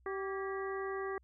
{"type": "harmonic tone with a mistuned harmonic", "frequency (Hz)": 387.2, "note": "G4", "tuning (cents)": -21, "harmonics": [1, 2, 3, 4, 5], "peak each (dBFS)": [-37, -46, -43, -48, -47], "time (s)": [0.06, 1.18], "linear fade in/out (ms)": 2, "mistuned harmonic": 4, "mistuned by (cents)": 81, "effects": ["added 62 Hz sine -63 dBFS peak until 1.23 s"]}